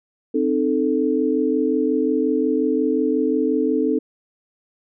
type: chord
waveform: sine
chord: A diminished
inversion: first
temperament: equal with one note detuned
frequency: 261.6 / 307.2 / 440 Hz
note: C4 / Eb4 / A4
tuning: 0 / -22 / 0 cents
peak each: -21 dBFS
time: 0.34-3.99 s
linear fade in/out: 10 ms
effects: none